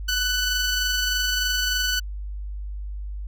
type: tone with amplitude modulation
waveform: 15% pulse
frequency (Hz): 1493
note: F#6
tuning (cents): +15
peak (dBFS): -14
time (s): 0.08-2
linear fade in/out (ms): 10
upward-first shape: sine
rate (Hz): 23.3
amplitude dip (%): 25
effects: added 50 Hz sine -29 dBFS peak until 3.27 s